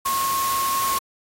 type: tone in noise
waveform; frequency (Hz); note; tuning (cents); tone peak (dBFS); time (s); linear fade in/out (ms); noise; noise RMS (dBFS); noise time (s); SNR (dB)
sine; 1085; C#6; -37; -21; 0.05-0.99; 10; white; -27; 0.05-0.99; +3
effects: AAC 48 kbps